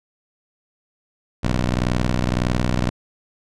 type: ring-modulated tone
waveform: 15% pulse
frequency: 61.74 Hz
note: B1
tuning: in tune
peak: -9 dBFS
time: 1.43-2.9 s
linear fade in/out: 10 ms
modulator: 50.8 Hz
effects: low-pass 7000 Hz 12 dB/octave